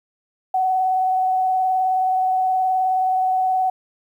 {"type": "tone with vibrato", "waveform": "sine", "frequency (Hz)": 749, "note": "F#5", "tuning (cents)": 21, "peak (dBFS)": -16, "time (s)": [0.54, 3.7], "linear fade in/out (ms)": 5, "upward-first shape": "triangle", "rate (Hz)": 19, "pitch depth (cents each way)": 21, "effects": ["9-bit"]}